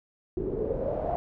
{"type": "noise with low-pass filter sweep", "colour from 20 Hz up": "pink", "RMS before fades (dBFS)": -30, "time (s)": [0.37, 1.16], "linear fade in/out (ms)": 0, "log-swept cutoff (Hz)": [360, 730], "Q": 7.1, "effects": []}